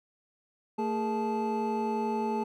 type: tone cluster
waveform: triangle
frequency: 224.4 / 415.4 / 466.7 / 870 Hz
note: A3 / G#4 / A#4 / A5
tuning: +34 / 0 / +2 / -20 cents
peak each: -30 / -31 / -39 / -30 dBFS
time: 0.78-2.44 s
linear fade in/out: 10 ms
effects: none